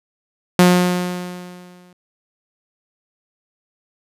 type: tone with exponential decay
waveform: sawtooth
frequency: 179.2 Hz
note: F3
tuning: 45 cents sharp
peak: -3 dBFS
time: 0.59-1.93 s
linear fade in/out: 2 ms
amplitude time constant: 290 ms
effects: resampled to 32000 Hz